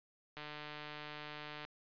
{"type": "click train", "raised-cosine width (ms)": 0.3, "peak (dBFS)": -30, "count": 193, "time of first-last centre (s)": [0.37, 1.65], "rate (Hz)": 150, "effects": ["resampled to 11025 Hz"]}